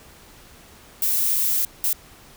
violet noise bursts at uneven times, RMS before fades -21 dBFS, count 2, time 1.02-1.65 / 1.84-1.93 s, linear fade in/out 2 ms, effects pink hiss -48 dBFS RMS until 2.36 s

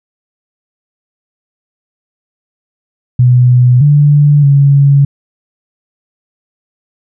sine tone with pitch steps, 124.4 / 146.1 / 140.4 Hz, B2 / D3 / C#3, +13 / -9 / +22 cents, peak -3 dBFS, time 3.19-5.05 s, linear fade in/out 5 ms, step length 620 ms, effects none

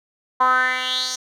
10% pulse tone with band-pass filter sweep, 254.9 Hz, C4, 45 cents flat, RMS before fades -20 dBFS, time 0.4-1.16 s, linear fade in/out 10 ms, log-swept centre 1000 to 5800 Hz, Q 5, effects none

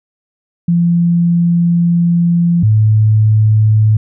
sine tone pair in turn, 171.6 / 108.1 Hz, F3 / A2, -30 / -30 cents, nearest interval minor sixth, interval 800 cents, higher first, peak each -8 / -6 dBFS, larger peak second, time 0.68-2.63 / 2.63-3.97 s, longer first, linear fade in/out 5 ms, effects none

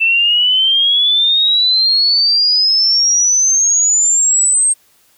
sine exponential sweep, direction up, 2655 to 8480 Hz, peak -9 dBFS, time 0-4.74 s, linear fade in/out 20 ms, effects white hiss -53 dBFS RMS until 5.17 s

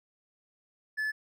triangle tone, 1730 Hz, A6, 30 cents flat, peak -27 dBFS, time 0.97-1.12 s, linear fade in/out 20 ms, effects none

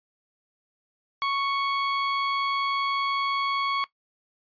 sawtooth tone, 1108.7 Hz, C#6, in tune, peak -20 dBFS, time 1.22-3.84 s, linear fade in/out 0 ms, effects noise-tail reverb RT60 0.1 s tail -18 dB re dry + resampled to 11025 Hz

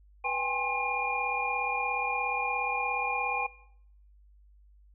sine tone cluster, 493.6 / 793 / 830 / 1064 / 2418 Hz, B4 / G5 / G#5 / C6 / D7, -1 / +20 / -1 / +29 / +50 cents, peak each -39 / -33 / -35 / -35 / -31 dBFS, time 0.24-3.47 s, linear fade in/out 10 ms, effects noise-tail reverb RT60 0.7 s tail -20 dB re dry + added 50 Hz sine -55 dBFS peak until 4.94 s

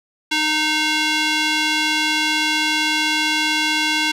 square tone with band-pass filter, 307.8 Hz, D#4, 19 cents flat, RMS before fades -19 dBFS, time 0.31-4.12 s, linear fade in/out 10 ms, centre 3100 Hz, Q 1.3, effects none

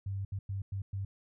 sine tone bursts at uneven times, 98 Hz, G2, in tune, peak -33 dBFS, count 5, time 0.06-0.25 / 0.32-0.39 / 0.49-0.62 / 0.72-0.82 / 0.93-1.05 s, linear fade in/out 5 ms, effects none

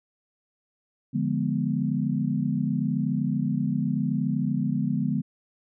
sine chord, D diminished seventh, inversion none, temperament equal, 146.83 / 174.61 / 207.7 / 246.9 Hz, D3 / F3 / Ab3 / Cb4, 0 / 0 / 0 / 0 cents, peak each -28 / -30 / -28 / -28 dBFS, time 1.13-5.22 s, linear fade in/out 20 ms, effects none

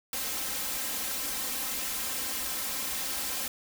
white noise with comb filter, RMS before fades -33 dBFS, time 0.13-3.48 s, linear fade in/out 2 ms, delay 3.8 ms, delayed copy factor +0.85, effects none

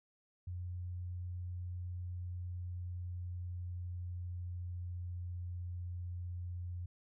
sine tone with pitch glide, 89.2 to 88.43 Hz, F2 to F2, +37 to +22 cents, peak -39 dBFS, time 0.47-6.86 s, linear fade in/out 5 ms, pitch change -15 cents, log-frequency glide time 1.96-5.38 s, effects none

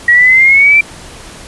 sine exponential sweep, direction up, 1902 to 2360 Hz, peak -3 dBFS, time 0.08-0.81 s, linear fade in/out 5 ms, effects pink hiss -32 dBFS RMS until 1.47 s + resampled to 24000 Hz

